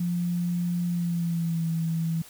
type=tone with pitch glide; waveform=sine; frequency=174.61 to 163.86 Hz; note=F3 to E3; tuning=0 to -10 cents; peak=-24 dBFS; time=0-2.22 s; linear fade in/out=5 ms; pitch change=-110 cents; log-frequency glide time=0.87-1.68 s; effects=white hiss -49 dBFS RMS until 2.29 s